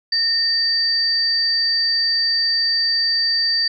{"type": "tone pair together", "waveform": "sine", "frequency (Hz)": [1830, 4637], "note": ["A#6", "D8"], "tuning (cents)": [-32, -23], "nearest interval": "octave + major third", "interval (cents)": 1609, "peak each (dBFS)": [-25, -16], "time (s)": [0.12, 3.68], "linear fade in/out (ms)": 5, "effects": []}